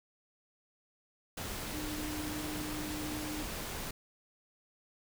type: tone in noise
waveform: sine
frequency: 303.2 Hz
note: D#4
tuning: 45 cents flat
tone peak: -39 dBFS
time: 1.74-3.43 s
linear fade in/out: 5 ms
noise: pink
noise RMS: -40 dBFS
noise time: 1.37-3.91 s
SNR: -2 dB
effects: none